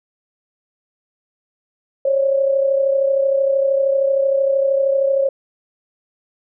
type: tone pair together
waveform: sine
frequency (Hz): 543 / 576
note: C#5 / D5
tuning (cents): -36 / -34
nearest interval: minor second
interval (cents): 102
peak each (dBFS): -14 / -22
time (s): 2.05-5.29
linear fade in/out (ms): 5
effects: none